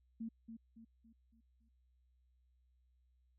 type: tone with echo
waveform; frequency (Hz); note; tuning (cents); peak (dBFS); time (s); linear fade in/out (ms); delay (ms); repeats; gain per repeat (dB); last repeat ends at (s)
sine; 226.7; A#3; -48; -40; 0.2-0.29; 10; 280; 5; -7; 1.69
effects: added 62 Hz sine -70 dBFS peak until 3.38 s